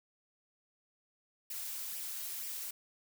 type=noise with flanger; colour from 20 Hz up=blue; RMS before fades=-41 dBFS; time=1.5-2.71 s; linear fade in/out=5 ms; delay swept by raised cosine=0.37 to 3.47 ms; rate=2.1 Hz; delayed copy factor=+0.5; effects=none